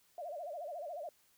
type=tone with vibrato; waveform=sine; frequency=640 Hz; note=D#5; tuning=49 cents sharp; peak=-40 dBFS; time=0.18-1.09 s; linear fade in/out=2 ms; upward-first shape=sine; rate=14 Hz; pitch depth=200 cents each way; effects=white hiss -70 dBFS RMS until 1.37 s